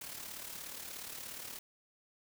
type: noise with amplitude modulation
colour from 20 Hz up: white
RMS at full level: -43 dBFS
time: 0.01-1.59 s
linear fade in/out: 5 ms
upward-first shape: sine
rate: 36.9 Hz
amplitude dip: 55%
effects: none